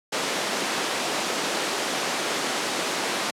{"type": "band-pass noise", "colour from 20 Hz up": "pink", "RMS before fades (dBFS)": -27, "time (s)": [0.12, 3.31], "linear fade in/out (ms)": 10, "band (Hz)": [300, 7800], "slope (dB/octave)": 12, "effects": ["high-pass 150 Hz 12 dB/octave", "low-pass 12000 Hz 12 dB/octave"]}